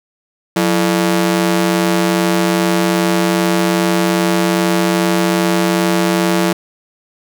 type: ring-modulated tone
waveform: sawtooth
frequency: 258.3 Hz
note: C4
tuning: 22 cents flat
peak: -5 dBFS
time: 0.56-6.53 s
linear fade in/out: 5 ms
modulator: 77.9 Hz
effects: none